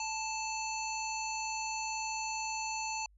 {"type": "harmonic tone with a mistuned harmonic", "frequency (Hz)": 879, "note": "A5", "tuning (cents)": -2, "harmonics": [1, 3, 5, 7, 8], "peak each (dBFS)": [-37, -40, -44, -43, -45], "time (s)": [0, 3.06], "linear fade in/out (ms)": 2, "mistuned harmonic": 8, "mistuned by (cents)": 21, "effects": ["added 50 Hz sine -60 dBFS peak until 3.17 s"]}